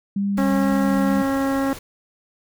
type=tone with vibrato; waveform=sine; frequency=198.1 Hz; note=G3; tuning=18 cents sharp; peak=-19 dBFS; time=0.16-1.22 s; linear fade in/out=5 ms; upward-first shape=sine; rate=2.1 Hz; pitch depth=16 cents each way
type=noise; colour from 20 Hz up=pink; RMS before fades=-37 dBFS; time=0.37-1.79 s; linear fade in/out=5 ms
type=harmonic tone; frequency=272.2 Hz; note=C#4; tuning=31 cents flat; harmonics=1 / 2 / 3 / 4 / 5 / 6 / 7; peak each=-20 / -26 / -30 / -32 / -34 / -36 / -37 dBFS; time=0.38-1.73 s; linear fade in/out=0 ms
effects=none